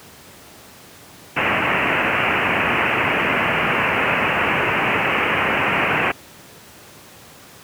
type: low-pass noise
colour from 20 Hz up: white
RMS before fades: -19 dBFS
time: 1.36-6.12 s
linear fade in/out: 10 ms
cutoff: 2800 Hz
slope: 96 dB/octave
effects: pink hiss -43 dBFS RMS until 7.63 s + high-pass 100 Hz 12 dB/octave